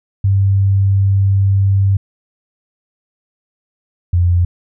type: tone pair in turn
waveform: sine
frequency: 98 / 87.88 Hz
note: G2 / F2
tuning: 0 / +11 cents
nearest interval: major second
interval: 189 cents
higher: first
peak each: -9 dBFS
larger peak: neither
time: 0.24-1.97 / 4.13-4.45 s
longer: first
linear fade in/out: 5 ms
effects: none